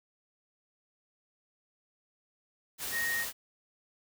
sine tone in noise, 1864.7 Hz, A#6, in tune, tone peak -30 dBFS, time 2.91-3.26 s, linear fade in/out 50 ms, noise white, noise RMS -37 dBFS, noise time 2.78-3.33 s, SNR +4 dB, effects none

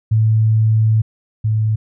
sine tone pair in turn, 110 / 108.93 Hz, A2 / A2, 0 / -17 cents, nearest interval unison, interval 17 cents, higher first, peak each -10 / -13 dBFS, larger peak first, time 0.11-1.02 / 1.44-1.76 s, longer first, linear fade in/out 10 ms, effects none

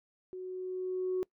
sine tone with level ramp, 369.6 Hz, F#4, 2 cents flat, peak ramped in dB -39 to -27 dBFS, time 0.33-1.23 s, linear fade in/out 0 ms, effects noise-tail reverb RT60 0.1 s tail -24 dB re dry + tanh soft clip ceiling -25 dBFS

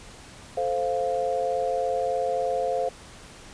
sine chord, F major, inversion first, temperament equal, 440 / 523.3 / 698.5 Hz, A4 / C5 / F5, 0 / 0 / 0 cents, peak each -31 / -26 / -27 dBFS, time 0.57-2.89 s, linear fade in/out 5 ms, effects pink hiss -46 dBFS RMS until 3.53 s + resampled to 22050 Hz

